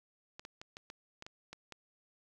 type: clicks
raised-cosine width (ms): 0.2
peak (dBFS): -29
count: 9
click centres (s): 0.395 / 0.451 / 0.615 / 0.769 / 0.901 / 1.224 / 1.265 / 1.53 / 1.723
effects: 11-bit